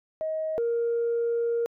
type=tone pair in turn; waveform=sine; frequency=631 / 467.8 Hz; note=D#5 / A#4; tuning=+24 / +6 cents; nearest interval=perfect fourth; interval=518 cents; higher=first; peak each=-26 / -22 dBFS; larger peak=second; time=0.21-0.58 / 0.58-1.66 s; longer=second; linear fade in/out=0 ms; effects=tanh soft clip ceiling -20 dBFS